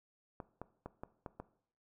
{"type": "clicks", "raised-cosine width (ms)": 1, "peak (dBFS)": -29, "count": 6, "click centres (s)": [0.402, 0.616, 0.86, 1.035, 1.262, 1.4], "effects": ["noise-tail reverb RT60 0.6 s tail -17 dB re dry"]}